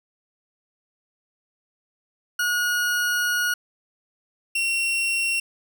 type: tone pair in turn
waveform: 40% pulse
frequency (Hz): 1448 / 2733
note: F#6 / F7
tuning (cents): -38 / -38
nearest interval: major seventh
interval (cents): 1100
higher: second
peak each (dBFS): -20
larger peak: neither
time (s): 2.39-3.54 / 4.55-5.4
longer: first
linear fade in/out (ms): 5
effects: none

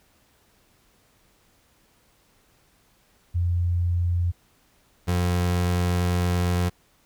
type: tone pair in turn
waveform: sine / 30% pulse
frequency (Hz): 87.31 / 88.78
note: F2 / F2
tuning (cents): 0 / +29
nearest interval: unison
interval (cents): 29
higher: second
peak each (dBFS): -20 / -18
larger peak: second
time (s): 3.34-4.32 / 5.07-6.7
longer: second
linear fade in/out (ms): 20
effects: pink hiss -62 dBFS RMS until 7.05 s

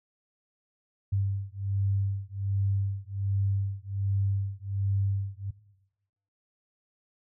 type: beating tone pair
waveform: sine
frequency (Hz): 98 / 99.3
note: G2 / G2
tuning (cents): 0 / +23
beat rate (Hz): 1.3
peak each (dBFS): -29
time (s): 1.12-5.51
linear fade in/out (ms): 10
effects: noise-tail reverb RT60 1.0 s tail -20 dB re dry

